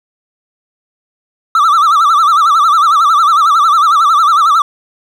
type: tone with vibrato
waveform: triangle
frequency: 1244.5 Hz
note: D#6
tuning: in tune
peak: -4 dBFS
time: 1.55-4.62 s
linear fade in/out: 2 ms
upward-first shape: sine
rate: 11 Hz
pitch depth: 150 cents each way
effects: none